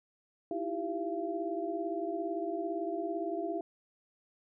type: tone cluster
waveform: sine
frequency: 320.4 / 338.1 / 391.9 / 681 Hz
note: E4 / E4 / G4 / F5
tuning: -49 / +44 / 0 / -44 cents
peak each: -39 / -38 / -38 / -37 dBFS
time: 0.51-3.61 s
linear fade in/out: 2 ms
effects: none